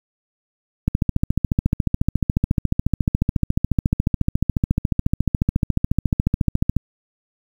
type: click train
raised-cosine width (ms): 5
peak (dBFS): -4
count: 84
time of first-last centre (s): 0.88-6.767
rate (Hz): 14.1
effects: 7-bit